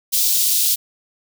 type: high-pass noise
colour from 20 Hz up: white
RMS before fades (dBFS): -17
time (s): 0.12-0.76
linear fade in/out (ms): 20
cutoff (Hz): 3500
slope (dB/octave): 24
effects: none